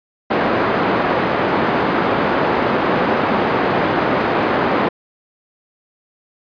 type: band-pass noise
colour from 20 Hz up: pink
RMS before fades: -17 dBFS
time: 0.3-4.89 s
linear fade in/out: 10 ms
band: 240 to 1500 Hz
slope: 12 dB/octave
effects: resampled to 11025 Hz